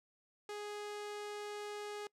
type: tone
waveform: sawtooth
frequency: 415.3 Hz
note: G#4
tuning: in tune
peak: -38 dBFS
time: 0.49-2.07 s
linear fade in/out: 2 ms
effects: noise-tail reverb RT60 0.1 s tail -24 dB re dry + low-pass 9000 Hz 12 dB/octave